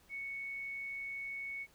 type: tone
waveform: sine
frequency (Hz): 2217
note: C#7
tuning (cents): 0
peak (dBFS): -39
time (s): 0.09-1.67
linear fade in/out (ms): 50
effects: pink hiss -66 dBFS RMS until 1.74 s